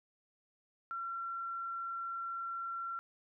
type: tone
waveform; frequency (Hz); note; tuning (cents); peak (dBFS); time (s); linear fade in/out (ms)
sine; 1362; F6; -44; -37; 0.91-2.99; 0
effects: none